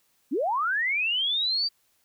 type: linear sweep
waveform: sine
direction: up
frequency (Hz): 220 to 4699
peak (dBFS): -23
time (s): 0.31-1.69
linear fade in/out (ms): 20
effects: white hiss -68 dBFS RMS until 2.04 s